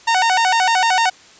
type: tone with vibrato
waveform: sawtooth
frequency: 827 Hz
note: G#5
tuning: 8 cents flat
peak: -9 dBFS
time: 0.07-1.1 s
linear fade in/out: 10 ms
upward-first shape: square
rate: 6.6 Hz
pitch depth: 180 cents each way
effects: white hiss -45 dBFS RMS until 1.39 s + resampled to 16000 Hz